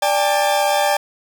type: chord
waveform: 40% pulse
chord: D suspended fourth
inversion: none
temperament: equal with one note detuned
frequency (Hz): 587.3 / 802.8 / 880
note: D5 / G5 / A5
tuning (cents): 0 / +41 / 0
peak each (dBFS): -18 / -17 / -22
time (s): 0.02-0.97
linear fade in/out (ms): 5
effects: none